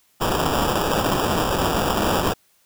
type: noise with sample-and-hold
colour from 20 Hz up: violet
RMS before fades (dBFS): -21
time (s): 0.2-2.34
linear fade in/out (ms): 20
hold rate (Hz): 2100
effects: white hiss -61 dBFS RMS until 2.65 s